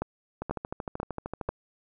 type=two click trains; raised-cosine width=1 ms; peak=-15 / -19 dBFS; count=4 / 15; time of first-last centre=0.02-1.491 / 0.42-1.489 s; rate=2.04 / 13.1 Hz; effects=none